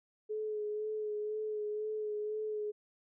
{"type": "tone with vibrato", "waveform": "sine", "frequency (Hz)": 425.6, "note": "G#4", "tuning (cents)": 42, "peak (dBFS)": -34, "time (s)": [0.29, 2.72], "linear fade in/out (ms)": 20, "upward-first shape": "sine", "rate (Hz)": 2, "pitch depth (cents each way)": 24, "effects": []}